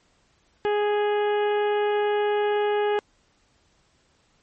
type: harmonic tone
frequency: 415.3 Hz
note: G#4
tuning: in tune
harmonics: 1 / 2 / 3 / 4 / 5 / 6 / 7 / 8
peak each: -21 / -27 / -38 / -34 / -41 / -42 / -40 / -49 dBFS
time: 0.65-2.99 s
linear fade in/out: 0 ms
effects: pink hiss -64 dBFS RMS until 4.42 s + MP3 32 kbps